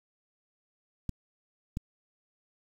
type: clicks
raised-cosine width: 5 ms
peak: -20 dBFS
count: 2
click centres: 1.093 / 1.771 s
effects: 8-bit